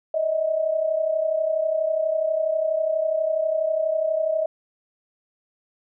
sine tone pair together, 607 / 639.2 Hz, D#5 / D#5, -43 / +47 cents, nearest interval minor second, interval 90 cents, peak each -26 / -21 dBFS, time 0.14-4.46 s, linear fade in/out 5 ms, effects none

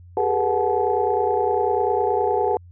sine tone cluster, 396 / 425.9 / 484.8 / 738 / 861 Hz, G4 / G#4 / B4 / F#5 / A5, +18 / +44 / -32 / -5 / -38 cents, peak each -24 dBFS, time 0.17-2.57 s, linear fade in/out 2 ms, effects tanh soft clip ceiling -6 dBFS + added 88 Hz sine -42 dBFS peak until 2.71 s

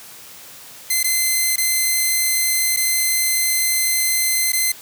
5% pulse tone with dropouts, 2062 Hz, C7, 26 cents flat, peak -6 dBFS, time 0.9-4.72 s, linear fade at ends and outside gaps 5 ms, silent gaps 1.031-1.042 / 1.56-1.579 / 2.764-2.77 / 4.521-4.531 s, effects white hiss -40 dBFS RMS until 4.81 s + high-pass 80 Hz 12 dB/octave

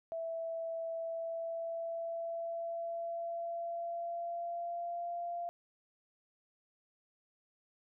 sine tone with pitch glide, 659.3 to 691.7 Hz, E5 to F5, 0 to -17 cents, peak -36 dBFS, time 0.12-5.49 s, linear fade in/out 0 ms, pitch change +83 cents, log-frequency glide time 0.92-5.09 s, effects none

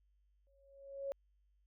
sine tone with exponential growth, 552 Hz, C#5, 7 cents flat, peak -35 dBFS, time 0.47-1.12 s, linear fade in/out 0 ms, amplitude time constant 140 ms, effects added 50 Hz sine -70 dBFS peak until 1.66 s

